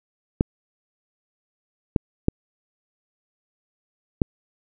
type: clicks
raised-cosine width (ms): 3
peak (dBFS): -4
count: 4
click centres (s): 0.409 / 1.962 / 2.284 / 4.218
effects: none